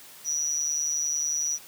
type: tone with amplitude modulation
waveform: sine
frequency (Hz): 5840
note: F#8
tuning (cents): -24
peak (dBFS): -21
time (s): 0.24-1.59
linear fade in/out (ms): 50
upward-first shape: sine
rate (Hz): 151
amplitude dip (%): 85
effects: white hiss -48 dBFS RMS until 1.67 s + high-pass 80 Hz 12 dB/octave